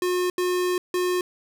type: tone bursts at uneven times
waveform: square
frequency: 360 Hz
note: F#4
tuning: 47 cents flat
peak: -22 dBFS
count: 3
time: 0.02-0.3 / 0.38-0.78 / 0.94-1.21 s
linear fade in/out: 2 ms
effects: none